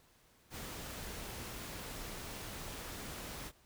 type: noise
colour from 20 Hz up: pink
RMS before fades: -45 dBFS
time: 0.5-3.52 s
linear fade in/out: 50 ms
effects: pink hiss -67 dBFS RMS until 3.65 s